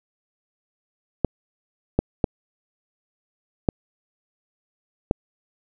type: clicks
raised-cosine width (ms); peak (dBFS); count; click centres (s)
2; -4; 5; 1.247 / 1.99 / 2.242 / 3.688 / 5.111
effects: none